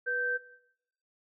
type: tone pair together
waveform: sine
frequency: 490.5 / 1557.2 Hz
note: B4 / G6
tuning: -12 / -12 cents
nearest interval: octave + minor sixth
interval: 2000 cents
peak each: -36 / -29 dBFS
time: 0.06-0.38 s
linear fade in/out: 20 ms
effects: noise-tail reverb RT60 0.8 s tail -18 dB re dry